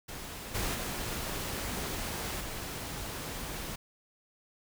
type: noise with level steps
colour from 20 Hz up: pink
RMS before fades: -42 / -33 / -36 / -39 dBFS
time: 0.08-3.76 s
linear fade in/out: 10 ms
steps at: 0.54 / 0.74 / 2.4 s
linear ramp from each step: 10 ms
effects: none